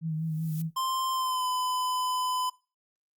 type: tone with vibrato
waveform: sine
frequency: 159.1 Hz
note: D#3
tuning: 39 cents sharp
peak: -28 dBFS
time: 0.01-0.71 s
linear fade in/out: 50 ms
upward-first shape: sine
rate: 5.2 Hz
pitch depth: 39 cents each way
type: noise with exponential growth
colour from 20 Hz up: violet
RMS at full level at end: -40 dBFS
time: 0.06-0.62 s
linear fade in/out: 5 ms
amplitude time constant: 120 ms
type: tone with pitch glide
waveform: square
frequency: 1046.5 to 1009.1 Hz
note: C6 to B5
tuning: 0 to +37 cents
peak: -28 dBFS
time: 0.76-2.5 s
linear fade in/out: 10 ms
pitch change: -63 cents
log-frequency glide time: 1.12-1.47 s
effects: noise-tail reverb RT60 0.3 s tail -20 dB re dry + Opus 48 kbps